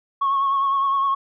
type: tone with vibrato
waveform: sine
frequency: 1097 Hz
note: C#6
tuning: 18 cents flat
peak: -16 dBFS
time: 0.21-1.15 s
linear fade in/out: 10 ms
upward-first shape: triangle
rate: 9.8 Hz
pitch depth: 39 cents each way
effects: tanh soft clip ceiling -14 dBFS

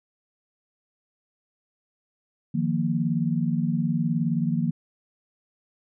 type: chord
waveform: sine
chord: Eb suspended second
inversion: none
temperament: equal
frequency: 155.56 / 174.61 / 233.1 Hz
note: Eb3 / F3 / Bb3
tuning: 0 / 0 / 0 cents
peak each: -26 dBFS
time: 2.54-4.71 s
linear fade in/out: 10 ms
effects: none

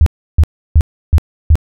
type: tone bursts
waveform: sine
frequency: 77.78 Hz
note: D#2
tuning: in tune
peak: -3 dBFS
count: 5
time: 0.01-1.555 s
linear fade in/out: 0 ms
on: 53 ms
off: 320 ms
effects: none

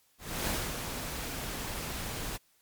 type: noise with ADSR envelope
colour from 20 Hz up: pink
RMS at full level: -31 dBFS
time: 0.18-2.38 s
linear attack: 300 ms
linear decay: 260 ms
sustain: -6 dB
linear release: 22 ms
effects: white hiss -68 dBFS RMS until 2.61 s + MP3 96 kbps

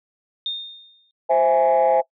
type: tone with exponential decay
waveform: sine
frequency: 3654 Hz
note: A#7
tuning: 35 cents flat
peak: -21 dBFS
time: 0.46-1.11 s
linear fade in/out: 1 ms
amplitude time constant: 140 ms
type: chord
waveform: sine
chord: C augmented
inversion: none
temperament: equal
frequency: 523.3 / 659.3 / 830.6 Hz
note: C5 / E5 / G#5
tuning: 0 / 0 / 0 cents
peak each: -17 dBFS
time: 1.29-2.02 s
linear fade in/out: 20 ms
effects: noise-tail reverb RT60 0.1 s tail -21 dB re dry + tanh soft clip ceiling -9 dBFS

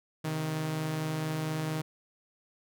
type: tone pair together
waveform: sawtooth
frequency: 132.3 / 156.62 Hz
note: C3 / D#3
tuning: +20 / +12 cents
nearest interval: minor third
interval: 292 cents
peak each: -36 / -27 dBFS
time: 0.24-1.82 s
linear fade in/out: 10 ms
effects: none

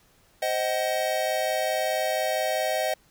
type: chord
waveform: square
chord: C diminished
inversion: none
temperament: just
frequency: 523.3 / 627.9 / 753.5 Hz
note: C5 / Eb5 / Gb5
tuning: 0 / +16 / +31 cents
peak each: -32 / -27 / -30 dBFS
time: 0.42-2.94 s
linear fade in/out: 5 ms
effects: pink hiss -61 dBFS RMS until 3.1 s

